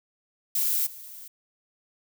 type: noise with level steps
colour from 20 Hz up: violet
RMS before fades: -25 / -43 dBFS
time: 0.55-1.28 s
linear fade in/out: 5 ms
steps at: 0.86 s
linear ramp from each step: 10 ms
effects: none